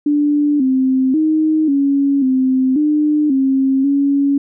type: tone with pitch steps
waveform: sine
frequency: 293.3 / 261.6 / 312.3 / 279 / 260.3 / 300.6 / 267.6 / 280.4 Hz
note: D4 / C4 / D#4 / C#4 / C4 / D4 / C4 / C#4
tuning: -2 / 0 / +7 / +11 / -9 / +40 / +39 / +20 cents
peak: -11 dBFS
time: 0.06-4.38 s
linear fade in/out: 5 ms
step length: 540 ms
effects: none